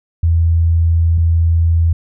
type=tone pair in turn; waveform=sine; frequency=83.1 / 83.1 Hz; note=E2 / E2; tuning=+15 / +15 cents; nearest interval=unison; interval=0 cents; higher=neither; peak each=-9 dBFS; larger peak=neither; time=0.23-1.18 / 1.18-1.93 s; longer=first; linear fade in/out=5 ms; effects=none